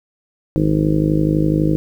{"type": "harmonic tone", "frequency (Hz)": 52, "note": "G#1", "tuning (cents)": 3, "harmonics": [1, 2, 3, 4, 5, 6, 7, 8, 9, 10], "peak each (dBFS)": [-25, -28, -17, -26, -28, -17, -27, -29, -29, -28], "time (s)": [0.56, 1.76], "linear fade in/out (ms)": 0, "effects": ["8-bit"]}